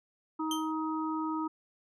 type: harmonic tone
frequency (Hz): 315.1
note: D#4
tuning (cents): +22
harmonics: 1 / 3 / 4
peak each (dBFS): -32 / -37 / -38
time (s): 0.39-1.48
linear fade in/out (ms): 10
type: tone with exponential decay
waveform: sawtooth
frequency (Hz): 3136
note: G7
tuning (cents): 0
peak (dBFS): -28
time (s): 0.51-0.72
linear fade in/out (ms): 2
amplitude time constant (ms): 45
effects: resampled to 32000 Hz